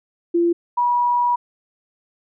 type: tone pair in turn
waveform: sine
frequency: 342.4 / 968.5 Hz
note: F4 / B5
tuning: -34 / -34 cents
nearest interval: octave + tritone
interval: 1800 cents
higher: second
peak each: -14 / -15 dBFS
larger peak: first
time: 0.34-0.53 / 0.77-1.36 s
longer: second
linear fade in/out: 10 ms
effects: none